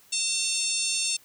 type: harmonic tone with a mistuned harmonic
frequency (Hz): 902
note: A5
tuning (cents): +43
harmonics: 3 / 4 / 5 / 6 / 7 / 8 / 9 / 10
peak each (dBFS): -33 / -33 / -33 / -33 / -33 / -33 / -33 / -33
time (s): 0.12-1.17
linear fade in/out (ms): 10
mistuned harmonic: 5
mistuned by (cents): -40
effects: white hiss -57 dBFS RMS until 1.24 s